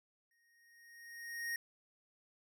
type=tone with exponential growth; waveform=square; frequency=1864.7 Hz; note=A#6; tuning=in tune; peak=-36 dBFS; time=0.31-1.56 s; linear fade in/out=2 ms; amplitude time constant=270 ms; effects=none